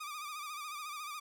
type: tone with vibrato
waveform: sawtooth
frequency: 1201 Hz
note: D6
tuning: 38 cents sharp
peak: -37 dBFS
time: 0-1.2 s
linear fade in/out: 10 ms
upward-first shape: sine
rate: 14 Hz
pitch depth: 72 cents each way
effects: none